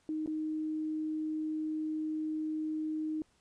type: tone with dropouts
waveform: sine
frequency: 311.1 Hz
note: D#4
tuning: in tune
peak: -32 dBFS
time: 0.09-3.22 s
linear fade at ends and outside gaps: 1 ms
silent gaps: 0.261-0.275 s
effects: pink hiss -70 dBFS RMS until 3.4 s + resampled to 22050 Hz